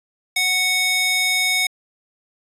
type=tone with high-pass filter; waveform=square; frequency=740 Hz; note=F#5; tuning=in tune; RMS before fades=-19 dBFS; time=0.36-1.67 s; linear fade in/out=5 ms; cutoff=2400 Hz; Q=1.5; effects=resampled to 32000 Hz